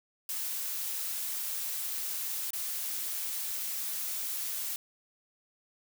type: noise with dropouts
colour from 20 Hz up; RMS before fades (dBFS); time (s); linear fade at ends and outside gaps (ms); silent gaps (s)
blue; -35; 0.29-4.76; 2; 2.506-2.532
effects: none